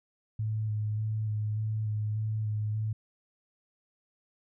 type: tone with vibrato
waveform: sine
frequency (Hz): 107.6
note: A2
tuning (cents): -38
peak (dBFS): -28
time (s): 0.39-2.93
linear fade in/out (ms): 5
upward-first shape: square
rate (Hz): 1.7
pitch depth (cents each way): 18
effects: none